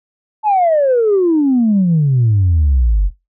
sine exponential sweep, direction down, 880 to 44.41 Hz, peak -8 dBFS, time 0.43-3.11 s, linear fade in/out 50 ms, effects noise-tail reverb RT60 0.2 s tail -19 dB re dry + tanh soft clip ceiling -6 dBFS

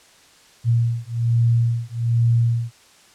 sine beating tone pair, 116.54 / 117.74 Hz, A#2 / A#2, 0 / +18 cents, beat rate 1.2 Hz, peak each -19 dBFS, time 0.64-2.72 s, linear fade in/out 50 ms, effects white hiss -51 dBFS RMS until 3.14 s + low-pass 8000 Hz 12 dB/octave

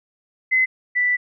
sine tone pair in turn, 2041 / 1976 Hz, C7 / B6, -44 / 0 cents, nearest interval minor second, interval 56 cents, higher first, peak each -14 / -16 dBFS, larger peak first, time 0.51-0.66 / 0.95-1.17 s, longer second, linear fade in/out 20 ms, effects none

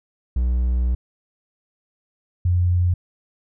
triangle / sine tone pair in turn, 61.4 / 88.89 Hz, B1 / F2, -9 / +31 cents, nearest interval tritone, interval 640 cents, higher second, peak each -15 dBFS, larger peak neither, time 0.36-0.95 / 2.45-2.94 s, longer first, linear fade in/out 5 ms, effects none

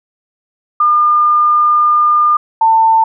sine tone pair in turn, 1207 / 895.1 Hz, D6 / A5, +47 / +29 cents, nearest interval perfect fourth, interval 518 cents, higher first, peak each -7 / -6 dBFS, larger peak second, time 0.8-2.37 / 2.61-3.04 s, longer first, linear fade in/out 5 ms, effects none

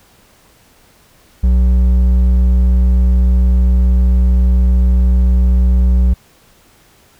triangle tone with hard clipping, 61.74 Hz, B1, in tune, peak -9 dBFS, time 1.43-6.14 s, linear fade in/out 10 ms, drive 9 dB, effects pink hiss -49 dBFS RMS until 7.19 s

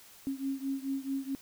sine beating tone pair, 270 / 274.6 Hz, C#4 / C#4, -45 / -16 cents, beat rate 4.6 Hz, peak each -34 / -36 dBFS, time 0.27-1.35 s, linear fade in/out 0 ms, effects white hiss -55 dBFS RMS until 1.41 s

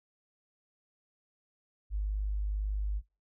sine tone, 51 Hz, G#1, 31 cents flat, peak -29 dBFS, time 1.9-3.02 s, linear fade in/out 50 ms, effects noise-tail reverb RT60 0.3 s tail -26 dB re dry

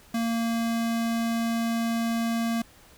square tone, 230 Hz, A#3, 23 cents flat, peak -25 dBFS, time 0.14-2.62 s, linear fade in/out 5 ms, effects pink hiss -54 dBFS RMS until 2.97 s

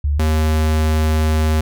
sine / square tone pair in turn, 72.4 / 78.03 Hz, D2 / D#2, -24 / +6 cents, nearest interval minor second, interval 130 cents, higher second, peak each -14 dBFS, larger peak neither, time 0.04-0.19 / 0.19-1.61 s, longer second, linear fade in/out 5 ms, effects none

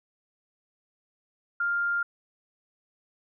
sine tone, 1400 Hz, F6, 4 cents sharp, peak -24 dBFS, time 1.6-2.03 s, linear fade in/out 5 ms, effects none

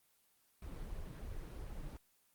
brown noise with flanger, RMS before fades -45 dBFS, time 0.62-1.97 s, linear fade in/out 2 ms, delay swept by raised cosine 1.7 to 6.7 ms, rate 2.9 Hz, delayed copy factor +0.55, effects white hiss -73 dBFS RMS until 2.34 s + Opus 24 kbps

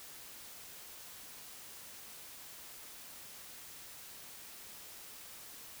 silence, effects white hiss -51 dBFS RMS until 5.8 s

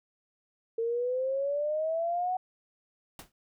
sine exponential sweep, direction up, 452.2 to 747 Hz, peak -27 dBFS, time 0.78-2.37 s, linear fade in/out 5 ms
pink noise with exponential decay, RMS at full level -40 dBFS, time 3.19-3.32 s, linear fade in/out 2 ms, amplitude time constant 27 ms
effects none

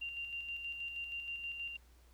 sine tone with tremolo, 2778 Hz, F7, 10 cents flat, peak -38 dBFS, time 0.01-1.77 s, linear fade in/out 10 ms, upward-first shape square, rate 6.3 Hz, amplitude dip 40%, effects added 60 Hz sine -60 dBFS peak until 2.13 s + pink hiss -69 dBFS RMS until 2.13 s

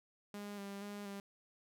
sawtooth tone with vibrato, 201.8 Hz, G#3, 49 cents flat, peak -40 dBFS, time 0.34-1.2 s, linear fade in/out 2 ms, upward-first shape square, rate 2.1 Hz, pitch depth 23 cents each way, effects none

